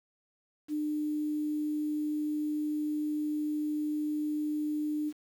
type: tone with quantisation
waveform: sine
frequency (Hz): 301.1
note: D4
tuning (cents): +43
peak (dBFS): -29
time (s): 0.68-5.13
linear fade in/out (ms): 50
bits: 9
effects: none